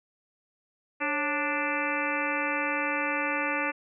harmonic tone with a mistuned harmonic, 293.7 Hz, D4, in tune, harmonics 1 / 2 / 3 / 4 / 5 / 6 / 7 / 8 / 9, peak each -35 / -35 / -35 / -35 / -35 / -35 / -35 / -35 / -35 dBFS, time 1-3.72 s, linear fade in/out 20 ms, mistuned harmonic 2, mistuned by -110 cents, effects none

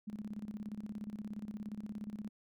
sine tone with tremolo, 210.5 Hz, G#3, 24 cents sharp, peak -38 dBFS, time 0.07-2.29 s, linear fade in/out 10 ms, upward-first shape square, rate 17 Hz, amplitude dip 75%, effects none

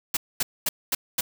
white noise bursts, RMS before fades -24 dBFS, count 5, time 0.14-1.21 s, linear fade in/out 5 ms, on 30 ms, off 230 ms, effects none

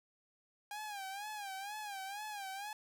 sawtooth tone with vibrato, 810 Hz, G#5, 43 cents flat, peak -38 dBFS, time 0.71-2.73 s, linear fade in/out 2 ms, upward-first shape sine, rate 2.1 Hz, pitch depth 100 cents each way, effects none

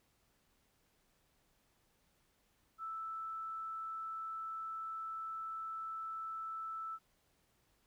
sine tone, 1318.5 Hz, E6, in tune, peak -40 dBFS, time 2.78-6.99 s, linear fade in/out 50 ms, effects pink hiss -75 dBFS RMS until 7.86 s

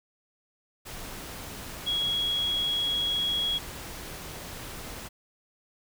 sine tone in noise, 3322 Hz, G#7, in tune, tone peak -25 dBFS, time 1.86-3.59 s, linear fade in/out 20 ms, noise pink, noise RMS -40 dBFS, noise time 0.85-5.09 s, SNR +12 dB, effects none

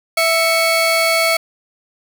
30% pulse tone pair together, 659.3 / 2221 Hz, E5 / C#7, 0 / +3 cents, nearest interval octave + major sixth, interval 2103 cents, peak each -13 dBFS, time 0.17-1.37 s, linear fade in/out 5 ms, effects none

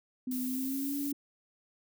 sine tone with pitch glide, 253.8 to 283.2 Hz, B3 to C#4, +47 to +37 cents, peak -32 dBFS, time 0.27-1.13 s, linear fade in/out 5 ms, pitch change +190 cents, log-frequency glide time 0.47-0.96 s
violet noise, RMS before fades -40 dBFS, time 0.31-1.12 s, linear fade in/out 5 ms
effects none

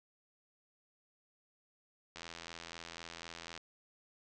click train, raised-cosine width 0.2 ms, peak -28 dBFS, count 120, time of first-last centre 2.16-3.577 s, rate 84 Hz, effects resampled to 22050 Hz

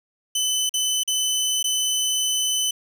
20% pulse tone with dropouts, 3021 Hz, F#7, 35 cents sharp, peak -15 dBFS, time 0.35-2.71 s, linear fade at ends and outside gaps 5 ms, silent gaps 0.694-0.739 / 1.035-1.076 / 1.629-1.641 s, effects none

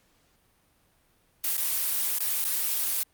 blue noise with dropouts, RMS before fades -27 dBFS, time 1.44-3.03 s, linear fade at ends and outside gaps 0 ms, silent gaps 1.568-1.579 / 2.185-2.205 / 2.441-2.451 s, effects pink hiss -66 dBFS RMS until 3.13 s + Opus 48 kbps

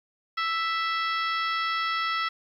harmonic tone with a mistuned harmonic, 659.3 Hz, E5, in tune, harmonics 2 / 3 / 4 / 5 / 6 / 7 / 8, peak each -27 / -31 / -38 / -36 / -41 / -42 / -39 dBFS, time 0.37-2.29 s, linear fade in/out 10 ms, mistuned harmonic 7, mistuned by -46 cents, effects 10-bit

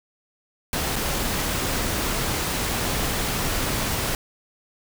pink noise with dropouts, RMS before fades -25 dBFS, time 0.73-4.15 s, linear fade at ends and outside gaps 1 ms, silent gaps 0.958-0.962 s, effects none

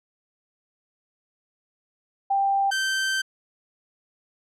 sine / sawtooth tone pair in turn, 789 / 1554.5 Hz, G5 / G6, +11 / -15 cents, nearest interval octave, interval 1174 cents, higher second, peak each -19 dBFS, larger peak neither, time 2.3-2.71 / 2.71-3.22 s, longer second, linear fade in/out 10 ms, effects low-pass 9000 Hz 12 dB/octave

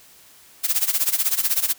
blue noise with tremolo, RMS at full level -18 dBFS, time 0.63-1.74 s, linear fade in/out 20 ms, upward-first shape sine, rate 16 Hz, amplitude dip 85%, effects white hiss -50 dBFS RMS until 1.78 s

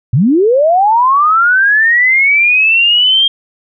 sine linear sweep, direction up, 103.83 to 3223 Hz, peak -6 dBFS, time 0.13-3.28 s, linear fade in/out 5 ms, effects none

